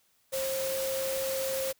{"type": "tone in noise", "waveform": "sine", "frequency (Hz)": 533, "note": "C5", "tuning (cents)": 32, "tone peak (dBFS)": -30, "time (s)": [0.32, 1.73], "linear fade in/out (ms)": 20, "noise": "white", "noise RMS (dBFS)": -36, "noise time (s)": [0.32, 1.73], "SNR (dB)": 3, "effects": ["white hiss -69 dBFS RMS until 1.79 s"]}